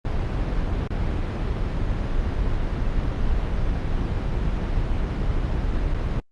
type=noise with dropouts; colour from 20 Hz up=brown; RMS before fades=-23 dBFS; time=0.05-6.2 s; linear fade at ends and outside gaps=1 ms; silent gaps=0.876-0.905 / 5.938-5.944 s; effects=low-pass 4000 Hz 12 dB/octave + Opus 32 kbps